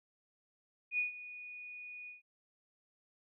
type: tone with ADSR envelope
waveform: sine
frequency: 2465 Hz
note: D#7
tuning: 17 cents flat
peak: -29 dBFS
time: 0.91-2.22 s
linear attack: 74 ms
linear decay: 130 ms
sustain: -16 dB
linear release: 140 ms
effects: none